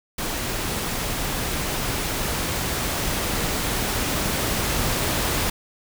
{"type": "noise with level ramp", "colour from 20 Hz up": "pink", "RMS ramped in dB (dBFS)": [-27, -23], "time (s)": [0.18, 5.5], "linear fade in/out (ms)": 5, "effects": []}